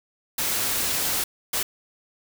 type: noise bursts at uneven times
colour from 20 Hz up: white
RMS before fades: -25 dBFS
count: 2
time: 0.38-1.24 / 1.53-1.63 s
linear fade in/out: 5 ms
effects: none